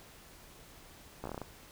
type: slowing click train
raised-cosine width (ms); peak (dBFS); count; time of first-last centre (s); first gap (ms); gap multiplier
1; -25; 8; 1.24-1.417; 15; 1.17
effects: pink hiss -55 dBFS RMS until 1.71 s